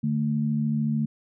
sine tone pair together, 148.03 / 221.8 Hz, D3 / A3, +14 / +14 cents, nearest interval perfect fifth, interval 700 cents, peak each -26 / -24 dBFS, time 0.03-1.06 s, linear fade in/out 10 ms, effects none

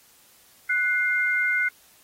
sine tone pair together, 1481 / 2107 Hz, F#6 / C7, +1 / +12 cents, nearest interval tritone, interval 611 cents, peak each -23 / -23 dBFS, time 0.69-1.69 s, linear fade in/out 10 ms, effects white hiss -56 dBFS RMS until 2.03 s + AAC 48 kbps

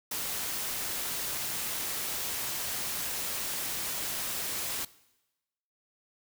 white noise, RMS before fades -34 dBFS, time 0.11-4.85 s, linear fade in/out 5 ms, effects noise-tail reverb RT60 1.0 s tail -20 dB re dry

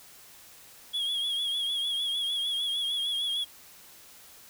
triangle tone with vibrato, 3322 Hz, G#7, in tune, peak -26 dBFS, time 0.93-3.45 s, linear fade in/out 20 ms, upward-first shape triangle, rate 6.6 Hz, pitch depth 66 cents each way, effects white hiss -52 dBFS RMS until 4.49 s

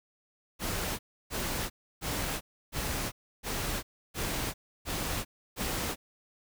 pink noise bursts, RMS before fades -33 dBFS, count 8, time 0.59-5.96 s, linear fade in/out 50 ms, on 400 ms, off 310 ms, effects none

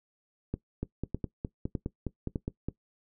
two click trains, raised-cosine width 3 ms, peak -19 / -18 dBFS, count 10 / 4, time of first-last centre 0.83-2.686 / 0.54-2.358 s, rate 4.85 / 1.65 Hz, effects noise-tail reverb RT60 0.1 s tail -18 dB re dry

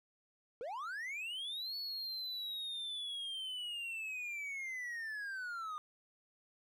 triangle linear two-way sweep, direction up then down, 440 to 4435 to 1208 Hz, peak -38 dBFS, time 0.61-5.78 s, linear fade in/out 0 ms, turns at 1.76 s, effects none

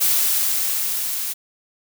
blue noise with level ramp, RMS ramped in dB -17 to -26 dBFS, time 0-1.34 s, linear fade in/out 20 ms, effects none

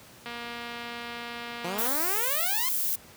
click train, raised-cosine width 0.3 ms, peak -22 dBFS, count 382, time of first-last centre 0.26-1.868 s, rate 237 Hz
10% pulse exponential sweep, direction up, 166.4 to 1083 Hz, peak -23 dBFS, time 1.64-2.69 s, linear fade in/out 5 ms
violet noise, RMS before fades -28 dBFS, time 1.78-2.96 s, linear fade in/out 10 ms
effects pink hiss -51 dBFS RMS until 3.16 s + high-pass 80 Hz 12 dB/octave

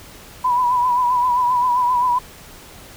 sine tone with vibrato, 987.8 Hz, B5, in tune, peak -14 dBFS, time 0.44-2.19 s, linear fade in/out 10 ms, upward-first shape triangle, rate 7.6 Hz, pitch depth 59 cents each way, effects pink hiss -41 dBFS RMS until 2.96 s

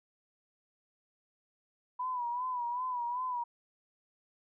sine tone with vibrato, 984 Hz, B5, 7 cents flat, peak -32 dBFS, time 1.99-3.44 s, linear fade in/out 10 ms, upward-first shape sine, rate 2.6 Hz, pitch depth 67 cents each way, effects none

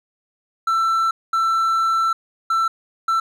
triangle tone bursts at uneven times, 1336 Hz, E6, 23 cents sharp, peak -14 dBFS, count 4, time 0.67-1.11 / 1.33-2.13 / 2.5-2.68 / 3.08-3.2 s, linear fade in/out 5 ms, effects none

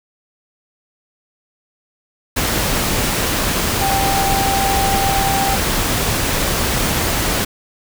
sine tone in noise, 784 Hz, G5, in tune, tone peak -17 dBFS, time 3.81-5.56 s, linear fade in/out 10 ms, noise pink, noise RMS -18 dBFS, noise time 2.36-7.45 s, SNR -2 dB, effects none

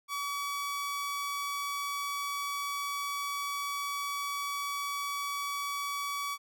sawtooth tone, 1139 Hz, C#6, 47 cents sharp, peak -29 dBFS, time 0.08-6.38 s, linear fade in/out 50 ms, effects none

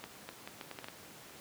accelerating click train, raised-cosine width 0.3 ms, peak -26 dBFS, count 8, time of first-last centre 0.04-0.885 s, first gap 250 ms, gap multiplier 0.74, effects pink hiss -52 dBFS RMS until 1.4 s + high-pass 150 Hz 12 dB/octave

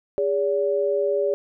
sine tone pair together, 407.6 / 572 Hz, G#4 / D5, -32 / -46 cents, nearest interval tritone, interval 586 cents, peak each -22 dBFS, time 0.18-1.34 s, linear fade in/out 0 ms, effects none

